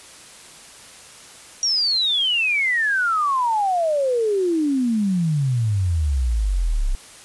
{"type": "exponential sweep", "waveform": "sine", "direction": "down", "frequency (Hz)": [5740, 31.2], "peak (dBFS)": -17, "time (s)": [1.63, 6.95], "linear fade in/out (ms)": 0, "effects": ["white hiss -43 dBFS RMS until 7.24 s", "resampled to 24000 Hz"]}